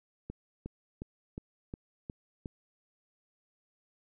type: click train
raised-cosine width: 3 ms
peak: -26 dBFS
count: 7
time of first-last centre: 0.3-2.458 s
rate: 2.78 Hz
effects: none